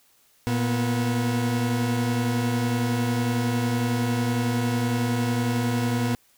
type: tone pair together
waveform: 40% pulse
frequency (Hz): 116.54 / 244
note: A#2 / B3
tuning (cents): 0 / -21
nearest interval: octave + minor second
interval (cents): 1279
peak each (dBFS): -24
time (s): 0.47-6.15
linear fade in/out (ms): 0
effects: white hiss -61 dBFS RMS until 6.37 s